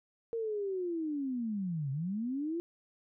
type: linear two-way sweep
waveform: sine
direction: down then up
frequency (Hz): 465.3 to 130.81 to 348.2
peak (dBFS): -32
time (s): 0.33-2.6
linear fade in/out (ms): 0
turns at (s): 1.91
effects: none